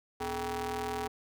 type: ring-modulated tone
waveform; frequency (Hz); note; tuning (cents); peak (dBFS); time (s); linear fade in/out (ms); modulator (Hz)
sawtooth; 177.8; F3; +31; -26; 0.2-1.08; 10; 602
effects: none